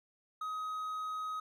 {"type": "tone", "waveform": "triangle", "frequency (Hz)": 1262, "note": "D#6", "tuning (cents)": 24, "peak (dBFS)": -34, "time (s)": [0.41, 1.4], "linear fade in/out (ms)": 5, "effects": []}